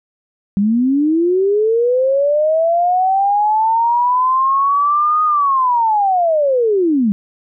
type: linear two-way sweep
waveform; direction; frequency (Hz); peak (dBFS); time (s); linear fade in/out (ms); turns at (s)
sine; up then down; 193.2 to 1244.5 to 193.2; -11; 0.57-7.12; 0; 5.24
effects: none